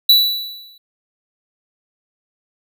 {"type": "tone with exponential decay", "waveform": "square", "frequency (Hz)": 3948, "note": "B7", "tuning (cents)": -1, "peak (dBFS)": -6, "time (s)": [0.09, 0.78], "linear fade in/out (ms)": 5, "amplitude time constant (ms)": 150, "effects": []}